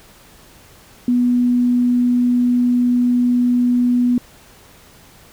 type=tone; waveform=sine; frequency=245.1 Hz; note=B3; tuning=13 cents flat; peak=-12 dBFS; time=1.08-4.18 s; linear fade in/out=2 ms; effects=pink hiss -46 dBFS RMS until 5.32 s